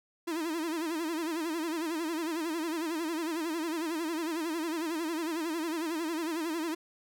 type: tone with vibrato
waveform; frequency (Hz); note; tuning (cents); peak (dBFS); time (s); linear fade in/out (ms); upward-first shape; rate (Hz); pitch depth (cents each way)
45% pulse; 324.8; E4; -26; -31; 0.27-6.75; 10; sine; 11; 110
effects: none